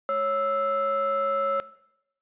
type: ring-modulated tone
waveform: triangle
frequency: 383.3 Hz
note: G4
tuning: 39 cents flat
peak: -18 dBFS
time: 0.09-1.6 s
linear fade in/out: 0 ms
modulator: 934 Hz
effects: noise-tail reverb RT60 0.8 s tail -18 dB re dry + resampled to 8000 Hz